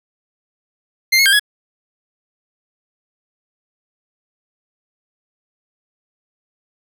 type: tone with pitch steps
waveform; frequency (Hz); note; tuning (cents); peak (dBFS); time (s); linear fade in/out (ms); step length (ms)
25% pulse; 2094 / 2174 / 1591 / 1677; C7 / C#7 / G6 / G#6; +1 / -34 / +25 / +16; -6; 1.12-1.396; 10; 69
effects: none